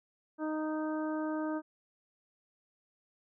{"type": "harmonic tone", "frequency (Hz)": 310, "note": "D#4", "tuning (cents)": -6, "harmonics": [1, 2, 3, 4, 5], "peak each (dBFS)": [-33, -39, -43, -45, -47], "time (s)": [0.38, 1.62], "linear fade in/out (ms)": 50, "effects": []}